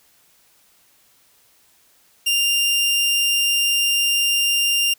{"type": "tone", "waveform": "sawtooth", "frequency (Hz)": 2794, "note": "F7", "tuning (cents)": 0, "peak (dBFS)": -13, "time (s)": [2.26, 4.94], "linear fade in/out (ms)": 10, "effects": ["white hiss -57 dBFS RMS until 4.98 s"]}